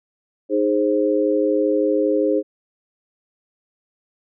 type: tone cluster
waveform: sine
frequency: 309.2 / 414.3 / 527 Hz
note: D#4 / G#4 / C5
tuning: -11 / -4 / +12 cents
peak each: -20 dBFS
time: 0.49-2.43 s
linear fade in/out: 50 ms
effects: none